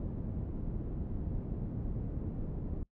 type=low-pass noise; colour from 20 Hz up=pink; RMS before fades=-37 dBFS; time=0-2.83 s; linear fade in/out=2 ms; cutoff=260 Hz; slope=12 dB/octave; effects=noise-tail reverb RT60 0.1 s tail -22 dB re dry